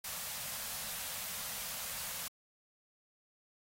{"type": "band-stop noise", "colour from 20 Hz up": "white", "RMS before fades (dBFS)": -41, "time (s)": [0.04, 2.28], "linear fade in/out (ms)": 5, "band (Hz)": [230, 490], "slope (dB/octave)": 48, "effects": ["AAC 48 kbps"]}